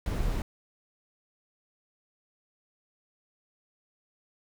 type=noise; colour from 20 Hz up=brown; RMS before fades=-29 dBFS; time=0.06-0.42 s; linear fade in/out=2 ms; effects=none